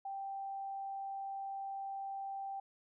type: tone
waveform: sine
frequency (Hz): 784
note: G5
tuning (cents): 0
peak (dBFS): -39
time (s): 0.05-2.6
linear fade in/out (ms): 5
effects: none